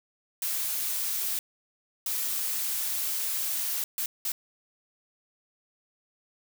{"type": "noise bursts at uneven times", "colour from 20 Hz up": "blue", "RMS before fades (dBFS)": -30, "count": 4, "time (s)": [[0.42, 1.39], [2.06, 3.84], [3.98, 4.06], [4.25, 4.32]], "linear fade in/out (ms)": 2, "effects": []}